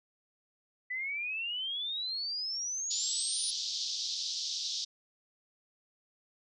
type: exponential sweep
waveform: sine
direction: up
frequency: 1975.5 to 9790 Hz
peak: -33 dBFS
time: 0.9-3.51 s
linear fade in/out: 10 ms
type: band-pass noise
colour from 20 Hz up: white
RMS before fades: -36 dBFS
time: 2.9-4.85 s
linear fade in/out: 10 ms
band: 3500 to 5800 Hz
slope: 48 dB/octave
effects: none

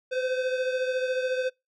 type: beating tone pair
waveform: square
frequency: 510 / 524 Hz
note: C5 / C5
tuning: -44 / +2 cents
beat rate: 14 Hz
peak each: -27 / -34 dBFS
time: 0.11-1.5 s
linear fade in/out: 20 ms
effects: noise-tail reverb RT60 0.2 s tail -24 dB re dry + low-pass 4000 Hz 12 dB/octave

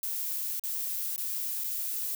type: noise with dropouts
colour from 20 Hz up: violet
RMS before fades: -33 dBFS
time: 0.03-2.15 s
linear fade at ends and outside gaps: 1 ms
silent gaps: 0.596-0.637 / 1.161-1.179 / 1.638-1.642 s
effects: none

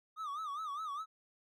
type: tone with vibrato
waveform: triangle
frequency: 1208 Hz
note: D6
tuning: 48 cents sharp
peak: -36 dBFS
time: 0.16-1.06 s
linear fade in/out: 50 ms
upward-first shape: sine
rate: 4.9 Hz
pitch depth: 140 cents each way
effects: none

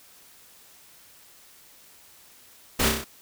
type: noise with echo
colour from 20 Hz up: pink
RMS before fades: -23 dBFS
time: 2.79-2.89 s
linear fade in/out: 10 ms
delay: 31 ms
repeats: 5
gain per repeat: -3 dB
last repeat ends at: 3.045 s
effects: white hiss -53 dBFS RMS until 3.21 s

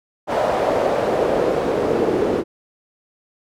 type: noise with band-pass filter sweep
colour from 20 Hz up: pink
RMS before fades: -19 dBFS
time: 0.27-2.44 s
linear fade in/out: 50 ms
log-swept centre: 660 to 380 Hz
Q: 2.6
effects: none

